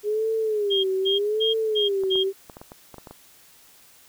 sine tone with vibrato, 411.1 Hz, G#4, 18 cents flat, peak -21 dBFS, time 0.03-2.33 s, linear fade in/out 50 ms, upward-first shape sine, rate 0.83 Hz, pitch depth 140 cents each way
sine tone bursts, 3233 Hz, G#7, 47 cents flat, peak -21 dBFS, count 5, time 0.7-2.24 s, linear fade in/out 20 ms, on 140 ms, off 210 ms
clicks, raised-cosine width 1 ms, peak -26 dBFS, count 10, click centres 2.036 / 2.156 / 2.498 / 2.569 / 2.615 / 2.719 / 2.943 / 2.983 / 3.072 / 3.11 s
effects white hiss -53 dBFS RMS until 4.08 s

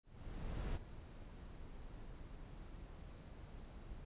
brown noise with ADSR envelope, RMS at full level -40 dBFS, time 0.03-4.05 s, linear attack 720 ms, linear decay 31 ms, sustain -12 dB, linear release 9 ms, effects resampled to 8000 Hz

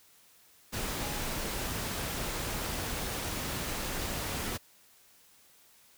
sine tone in noise, 830.6 Hz, G#5, in tune, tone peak -44 dBFS, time 1.01-1.22 s, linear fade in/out 20 ms, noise pink, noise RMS -35 dBFS, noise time 0.72-4.58 s, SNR -12 dB, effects white hiss -61 dBFS RMS until 5.97 s

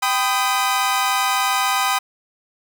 sawtooth chord, G augmented, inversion none, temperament equal with one note detuned, 784 / 1006.8 / 1244.5 Hz, G5 / B5 / D#6, 0 / +33 / 0 cents, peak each -18 dBFS, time 0.02-1.99 s, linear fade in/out 10 ms, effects none

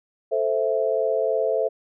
sine chord, A minor, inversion none, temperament equal, 440 / 523.3 / 659.3 Hz, A4 / C5 / E5, 0 / 0 / 0 cents, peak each -24 dBFS, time 0.31-1.69 s, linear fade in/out 20 ms, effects none

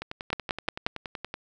two click trains, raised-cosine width 0.3 ms, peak -9 / -18 dBFS, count 4 / 15, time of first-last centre 0.33-0.865 / 0.02-1.341 s, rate 5.61 / 10.6 Hz, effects none

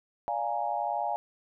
sine chord, Bb dominant seventh, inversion first, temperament equal, 587.3 / 698.5 / 830.6 / 932.3 Hz, D5 / F5 / Ab5 / Bb5, 0 / 0 / 0 / 0 cents, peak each -37 / -32 / -31 / -37 dBFS, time 0.28-1.16 s, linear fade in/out 0 ms, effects none

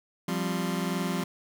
sawtooth chord, F suspended second, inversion none, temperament just, 174.61 / 196.44 / 261.9 Hz, F3 / G3 / C4, 0 / +4 / +2 cents, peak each -26 / -28 / -30 dBFS, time 0.28-1.24 s, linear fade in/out 5 ms, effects 10-bit

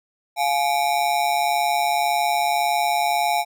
square ring-modulated tone, 773 Hz, G5, 24 cents flat, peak -16 dBFS, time 0.36-3.45 s, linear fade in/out 50 ms, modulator 70.9 Hz, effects none

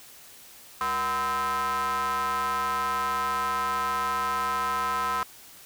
square ring-modulated tone, 137.2 Hz, C#3, 17 cents flat, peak -23 dBFS, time 0.81-5.23 s, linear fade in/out 0 ms, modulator 1160 Hz, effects white hiss -49 dBFS RMS until 5.65 s

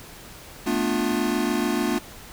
square chord, B half-diminished seventh, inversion third, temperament equal with one note detuned, 220 / 246.9 / 293.7 / 352.9 Hz, A3 / B3 / D4 / F4, 0 / 0 / 0 / +18 cents, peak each -28 dBFS, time 0.66-1.99 s, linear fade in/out 10 ms, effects pink hiss -43 dBFS RMS until 2.32 s

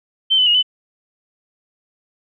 sine tone with pitch steps, 3100 / 3015 / 2872 / 3009 Hz, G7 / F#7 / F7 / F#7, -20 / +32 / +48 / +28 cents, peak -11 dBFS, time 0.3-0.628 s, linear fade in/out 20 ms, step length 82 ms, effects none

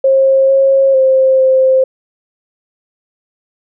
sine tone with pitch steps, 536 / 541 / 527 / 524 Hz, C5 / C#5 / C5 / C5, +42 / -42 / +12 / +2 cents, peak -6 dBFS, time 0.04-1.84 s, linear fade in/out 5 ms, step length 450 ms, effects none

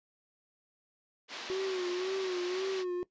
white band-pass noise, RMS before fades -43 dBFS, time 1.28-2.85 s, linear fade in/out 50 ms, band 250 to 4900 Hz, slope 24 dB/octave
triangle tone with vibrato, 370 Hz, F#4, in tune, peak -29 dBFS, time 1.5-3.03 s, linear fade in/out 0 ms, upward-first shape sine, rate 1.9 Hz, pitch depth 72 cents each way
effects noise-tail reverb RT60 0.1 s tail -18 dB re dry + resampled to 16000 Hz

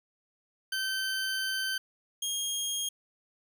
20% pulse tone pair in turn, 1544 / 3249 Hz, G6 / G#7, -27 / -39 cents, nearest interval octave + minor second, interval 1288 cents, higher second, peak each -25 dBFS, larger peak neither, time 0.72-1.78 / 2.22-2.89 s, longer first, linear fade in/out 5 ms, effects none

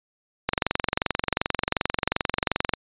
click train, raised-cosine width 0.3 ms, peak -5 dBFS, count 52, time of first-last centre 0.49-2.737 s, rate 22.7 Hz, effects resampled to 8000 Hz

